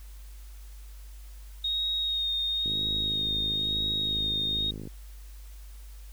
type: tone with vibrato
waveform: sine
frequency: 3729 Hz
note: A#7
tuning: in tune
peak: -26 dBFS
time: 1.64-4.71 s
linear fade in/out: 5 ms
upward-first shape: sine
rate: 1 Hz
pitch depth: 21 cents each way
type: click train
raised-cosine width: 3 ms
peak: -26 dBFS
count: 117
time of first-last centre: 2.66-4.874 s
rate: 52.4 Hz
effects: added 50 Hz sine -42 dBFS peak until 6.12 s + white hiss -57 dBFS RMS until 6.12 s